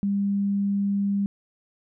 sine tone, 200 Hz, G3, 35 cents sharp, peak -21 dBFS, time 0.03-1.26 s, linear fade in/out 0 ms, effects none

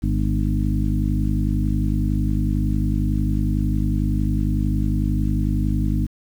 harmonic tone with a mistuned harmonic, 51 Hz, G#1, 31 cents flat, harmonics 1 / 2 / 3 / 4 / 5 / 6, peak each -21 / -24 / -26 / -27 / -28 / -29 dBFS, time 0.02-6.07 s, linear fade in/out 20 ms, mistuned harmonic 4, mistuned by +40 cents, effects 8-bit

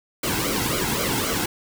pink noise with flanger, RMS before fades -24 dBFS, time 0.23-1.46 s, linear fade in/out 5 ms, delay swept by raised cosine 1.1 to 1.72 ms, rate 3.8 Hz, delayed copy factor -0.75, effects none

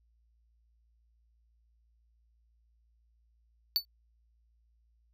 square tone with exponential decay, 4494 Hz, C#8, 23 cents sharp, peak -21 dBFS, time 3.76-3.85 s, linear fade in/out 0 ms, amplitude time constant 18 ms, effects added 57 Hz sine -66 dBFS peak until 5.13 s

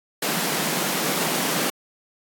pink high-pass noise, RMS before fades -24 dBFS, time 0.22-1.7 s, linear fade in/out 5 ms, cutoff 150 Hz, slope 96 dB/octave, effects AAC 64 kbps

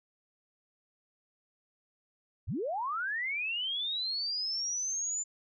sine linear sweep, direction up, 51.9 to 7130 Hz, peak -31 dBFS, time 2.47-5.24 s, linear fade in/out 20 ms, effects none

